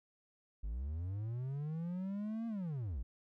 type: linear two-way sweep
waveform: triangle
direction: up then down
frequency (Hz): 47.65 to 232.7 to 48.32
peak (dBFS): -35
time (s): 0.63-3.03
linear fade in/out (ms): 10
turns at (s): 2.47
effects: none